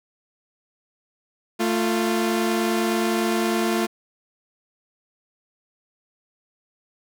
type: tone pair together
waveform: sawtooth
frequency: 222.9 / 349.2 Hz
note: A3 / F4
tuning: +23 / 0 cents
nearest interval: minor sixth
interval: 777 cents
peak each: -19 dBFS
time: 1.59-3.87 s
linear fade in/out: 20 ms
effects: none